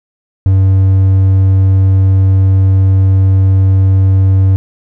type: tone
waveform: triangle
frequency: 95.7 Hz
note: G2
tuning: 41 cents flat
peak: -3 dBFS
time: 0.46-4.56 s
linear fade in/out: 0 ms
effects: none